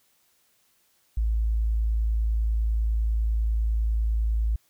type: tone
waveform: sine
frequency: 55 Hz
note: A1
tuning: in tune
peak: -21 dBFS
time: 1.17-4.56 s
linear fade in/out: 5 ms
effects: white hiss -66 dBFS RMS until 4.69 s